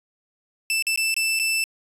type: tone with dropouts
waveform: sawtooth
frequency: 2650 Hz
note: E7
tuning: 9 cents sharp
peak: -17 dBFS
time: 0.7-1.64 s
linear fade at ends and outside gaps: 1 ms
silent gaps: 0.824-0.868 / 0.96-0.975 / 1.142-1.165 / 1.391-1.397 s
effects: resampled to 32000 Hz